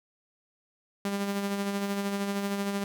sawtooth tone with tremolo, 199.8 Hz, G3, 33 cents sharp, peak -23 dBFS, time 1.05-2.84 s, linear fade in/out 2 ms, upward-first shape sine, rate 13 Hz, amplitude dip 40%, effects none

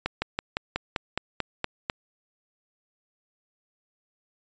slowing click train, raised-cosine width 0.3 ms, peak -10 dBFS, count 10, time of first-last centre 0.06-1.899 s, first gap 160 ms, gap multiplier 1.06, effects resampled to 16000 Hz

